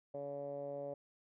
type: tone with low-pass filter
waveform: 10% pulse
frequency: 141.8 Hz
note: C#3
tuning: 40 cents sharp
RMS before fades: -43 dBFS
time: 0.14-0.94 s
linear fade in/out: 5 ms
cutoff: 580 Hz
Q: 5.8
effects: none